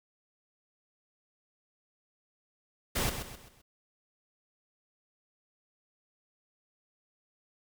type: noise with echo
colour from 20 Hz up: pink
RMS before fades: -30 dBFS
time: 2.95-3.1 s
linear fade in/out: 10 ms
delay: 130 ms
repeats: 4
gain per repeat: -8 dB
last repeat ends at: 3.62 s
effects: none